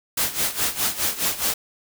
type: noise with tremolo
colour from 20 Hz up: white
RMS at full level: -21 dBFS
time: 0.17-1.54 s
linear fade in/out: 5 ms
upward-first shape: sine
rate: 4.8 Hz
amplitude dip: 80%
effects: none